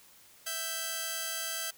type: tone pair together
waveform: 5% pulse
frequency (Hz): 659.3 / 1568.1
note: E5 / G6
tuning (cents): 0 / 0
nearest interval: octave + minor third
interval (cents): 1500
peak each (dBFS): -27 / -24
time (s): 0.46-1.71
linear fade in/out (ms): 10
effects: white hiss -58 dBFS RMS until 1.77 s